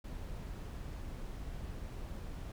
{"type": "noise", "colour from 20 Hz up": "brown", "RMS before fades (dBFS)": -43, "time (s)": [0.04, 2.52], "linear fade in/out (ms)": 5, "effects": []}